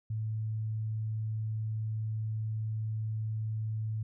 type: tone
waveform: sine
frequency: 109.4 Hz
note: A2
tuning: 9 cents flat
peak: -31 dBFS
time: 0.1-4.03 s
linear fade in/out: 5 ms
effects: none